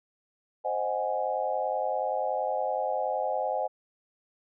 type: chord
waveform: sine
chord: Ab dominant seventh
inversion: first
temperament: equal with one note detuned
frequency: 523.3 / 620.5 / 740 / 830.6 Hz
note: C5 / Eb5 / Gb5 / Ab5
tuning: 0 / -5 / 0 / 0 cents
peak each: -32 dBFS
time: 0.64-3.68 s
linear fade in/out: 20 ms
effects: none